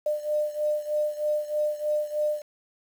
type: beating tone pair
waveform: sine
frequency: 600 / 603.2 Hz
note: D5 / D5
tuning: +37 / +46 cents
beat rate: 3.2 Hz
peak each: -26 / -29 dBFS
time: 0.06-2.42 s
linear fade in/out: 5 ms
effects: 8-bit